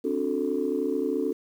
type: chord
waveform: sine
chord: D dominant seventh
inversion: third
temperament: just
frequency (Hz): 264.3 / 293.7 / 367.1 / 440.5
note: C4 / D4 / F#4 / A4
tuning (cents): +18 / 0 / -14 / +2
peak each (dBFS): -30 / -29 / -30 / -28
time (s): 0.04-1.33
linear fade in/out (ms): 10
effects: tanh soft clip ceiling -15 dBFS + 9-bit